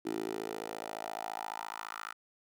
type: tone with high-pass filter sweep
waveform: 10% pulse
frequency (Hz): 54.5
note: A1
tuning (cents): -16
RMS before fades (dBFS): -40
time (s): 0.05-2.13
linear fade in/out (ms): 10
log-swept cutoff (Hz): 330 to 1300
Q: 3.8
effects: none